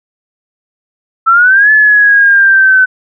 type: exponential two-way sweep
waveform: sine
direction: up then down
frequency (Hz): 1313 to 1732 to 1511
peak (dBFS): -3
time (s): 1.26-2.86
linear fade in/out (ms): 20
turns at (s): 1.71
effects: none